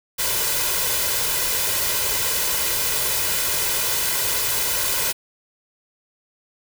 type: noise with comb filter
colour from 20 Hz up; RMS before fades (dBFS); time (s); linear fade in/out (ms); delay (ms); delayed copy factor
white; -22; 0.18-5.13; 20; 2; +0.6
effects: none